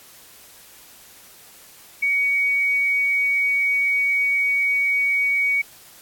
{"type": "tone", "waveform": "sine", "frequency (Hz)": 2248, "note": "C#7", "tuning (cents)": 24, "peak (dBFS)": -17, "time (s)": [2.02, 5.62], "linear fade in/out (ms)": 10, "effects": ["white hiss -47 dBFS RMS until 6.01 s", "AAC 64 kbps"]}